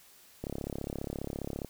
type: click train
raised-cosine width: 2 ms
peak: -22 dBFS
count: 43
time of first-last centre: 0.44-1.647 s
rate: 34.8 Hz
effects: white hiss -58 dBFS RMS until 1.69 s